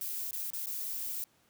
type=noise with dropouts; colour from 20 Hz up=violet; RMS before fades=-37 dBFS; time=0.01-1.24 s; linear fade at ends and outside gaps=0 ms; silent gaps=0.309-0.33 / 0.503-0.534 / 0.659-0.669 s; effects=pink hiss -68 dBFS RMS until 1.49 s + high-pass 100 Hz 12 dB/octave